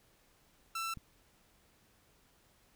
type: tone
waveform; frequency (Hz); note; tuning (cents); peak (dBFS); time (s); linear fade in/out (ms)
sawtooth; 1336; E6; +23; -32; 0.75-0.94; 5
type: click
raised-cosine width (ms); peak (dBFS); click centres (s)
5; -34; 0.973
effects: pink hiss -68 dBFS RMS until 2.75 s